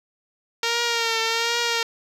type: tone with vibrato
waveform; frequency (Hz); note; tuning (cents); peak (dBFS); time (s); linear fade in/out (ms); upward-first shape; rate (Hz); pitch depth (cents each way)
5% pulse; 461.5; A#4; -17; -9; 0.63-1.83; 2; triangle; 1.3; 50
effects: low-pass 8000 Hz 12 dB/octave